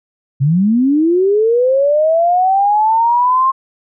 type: linear sweep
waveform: sine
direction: up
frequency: 128.2 to 1071 Hz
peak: -9 dBFS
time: 0.4-3.52 s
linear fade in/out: 20 ms
effects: none